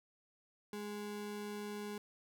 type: ring-modulated tone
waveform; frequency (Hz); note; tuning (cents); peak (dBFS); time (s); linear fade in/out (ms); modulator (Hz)
square; 311.1; D#4; 0; -39; 0.73-1.98; 2; 103
effects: none